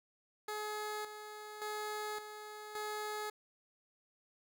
15% pulse tone with tremolo, 423.7 Hz, G#4, 35 cents sharp, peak -32 dBFS, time 0.48-3.3 s, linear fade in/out 5 ms, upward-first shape square, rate 0.88 Hz, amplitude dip 60%, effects none

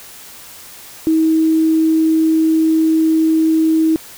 sine tone, 319.4 Hz, D#4, 45 cents sharp, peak -10 dBFS, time 1.07-3.96 s, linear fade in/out 0 ms, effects white hiss -37 dBFS RMS until 4.17 s

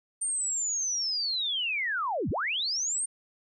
sine linear two-way sweep, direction down then up, 8900 to 61.8 to 8900 Hz, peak -27 dBFS, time 0.21-3.06 s, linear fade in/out 10 ms, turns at 2.3 s, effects none

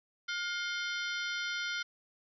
harmonic tone with a mistuned harmonic, 710 Hz, F5, 28 cents sharp, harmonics 2 / 3 / 4 / 5 / 6 / 7 / 8, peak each -36 / -40 / -42 / -44 / -46 / -47 / -48 dBFS, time 0.28-1.83 s, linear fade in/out 10 ms, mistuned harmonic 4, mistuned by +150 cents, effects none

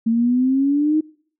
sine exponential sweep, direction up, 224.3 to 314.8 Hz, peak -14 dBFS, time 0.06-1.01 s, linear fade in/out 10 ms, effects noise-tail reverb RT60 0.5 s tail -22 dB re dry

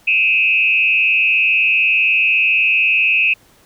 sine tone with frequency modulation, 2565 Hz, E7, 48 cents flat, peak -11 dBFS, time 0.07-3.34 s, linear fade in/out 10 ms, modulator 162 Hz, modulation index 0.83, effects pink hiss -51 dBFS RMS until 3.65 s

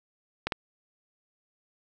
clicks, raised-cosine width 0.3 ms, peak -12 / -12 dBFS, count 2, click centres 0.47 / 0.522 s, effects none

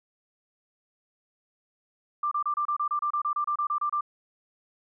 sine tone bursts, 1184 Hz, D6, 14 cents sharp, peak -24 dBFS, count 16, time 2.23-4.009 s, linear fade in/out 5 ms, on 84 ms, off 29 ms, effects none

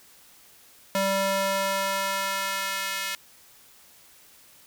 square tone with high-pass filter sweep, 194.9 Hz, G3, 10 cents flat, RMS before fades -27 dBFS, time 0.95-3.15 s, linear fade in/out 0 ms, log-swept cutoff 410 to 2000 Hz, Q 1, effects white hiss -54 dBFS RMS until 4.66 s

